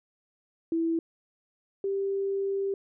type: tone pair in turn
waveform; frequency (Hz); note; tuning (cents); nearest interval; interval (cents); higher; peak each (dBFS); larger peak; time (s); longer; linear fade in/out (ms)
sine; 329.6 / 393.1; E4 / G4; 0 / +5; minor third; 305; second; -24 / -26; first; 0.72-0.99 / 1.84-2.74; second; 2
effects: none